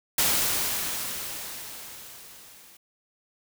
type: noise with level ramp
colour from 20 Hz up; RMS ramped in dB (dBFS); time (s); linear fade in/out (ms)
white; -22 to -52; 0.18-2.77; 5
effects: none